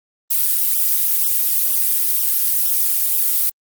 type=noise with flanger; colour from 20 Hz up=violet; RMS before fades=-17 dBFS; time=0.3-3.5 s; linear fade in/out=10 ms; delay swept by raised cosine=0.44 to 3.54 ms; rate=2.1 Hz; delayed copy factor=-1; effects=Opus 32 kbps